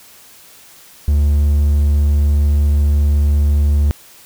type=tone; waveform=triangle; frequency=72.9 Hz; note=D2; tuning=12 cents flat; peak=-8 dBFS; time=1.08-3.91 s; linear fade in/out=0 ms; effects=white hiss -43 dBFS RMS until 4.25 s